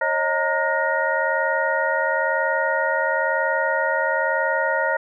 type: tone cluster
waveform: sine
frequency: 543 / 624 / 922 / 1434 / 1869 Hz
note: C#5 / D#5 / A#5 / F6 / A#6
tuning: -36 / +5 / -19 / +45 / +4 cents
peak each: -25 dBFS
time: 0.01-4.97 s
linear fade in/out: 5 ms
effects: none